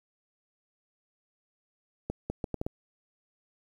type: accelerating click train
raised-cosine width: 2 ms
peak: -18 dBFS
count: 6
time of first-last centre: 2.1-2.665 s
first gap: 200 ms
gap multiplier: 0.71
effects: 9-bit